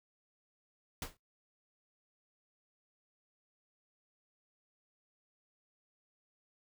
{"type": "noise with exponential decay", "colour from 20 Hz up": "pink", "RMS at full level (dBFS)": -35, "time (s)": [1.02, 1.17], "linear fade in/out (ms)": 2, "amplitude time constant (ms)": 31, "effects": ["noise-tail reverb RT60 0.2 s tail -23 dB re dry"]}